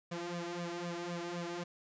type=tone with flanger; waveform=sawtooth; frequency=173 Hz; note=F3; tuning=16 cents flat; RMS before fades=-40 dBFS; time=0.11-1.64 s; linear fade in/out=10 ms; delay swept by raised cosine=1.7 to 3.3 ms; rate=3.9 Hz; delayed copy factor=+0.95; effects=resampled to 16000 Hz + 11-bit